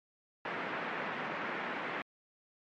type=band-pass noise; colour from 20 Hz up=white; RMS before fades=-38 dBFS; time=0.45-2.02 s; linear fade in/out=2 ms; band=160 to 2100 Hz; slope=24 dB/octave; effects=MP3 48 kbps